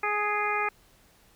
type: harmonic tone with a mistuned harmonic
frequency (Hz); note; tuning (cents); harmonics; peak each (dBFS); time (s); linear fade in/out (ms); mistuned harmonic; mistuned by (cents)
416.8; G#4; +6; 1 / 2 / 3 / 4 / 5 / 6; -34 / -31 / -30 / -35 / -32 / -33; 0.03-0.69; 5; 6; -36
effects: pink hiss -60 dBFS RMS until 1.35 s